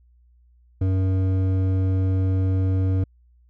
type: tone with hard clipping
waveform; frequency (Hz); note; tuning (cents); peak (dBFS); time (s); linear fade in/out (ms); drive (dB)
sine; 94.3; F#2; +33; -20; 0.81-3.04; 5; 10
effects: added 60 Hz sine -53 dBFS peak until 3.49 s